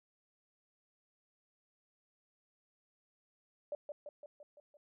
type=tone with echo; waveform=sine; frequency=587.3 Hz; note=D5; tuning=in tune; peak=-36 dBFS; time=3.72-3.75 s; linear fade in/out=2 ms; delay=170 ms; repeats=6; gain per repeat=-4 dB; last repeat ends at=4.77 s; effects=none